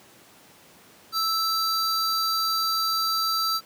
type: tone pair together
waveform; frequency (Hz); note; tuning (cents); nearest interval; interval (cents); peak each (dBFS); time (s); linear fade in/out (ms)
square; 1318.5 / 4696; E6 / D8; 0 / -1; octave + minor seventh; 2199; -26 / -26; 1.12-3.61; 50
effects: pink hiss -52 dBFS RMS until 3.65 s + high-pass 150 Hz 12 dB/octave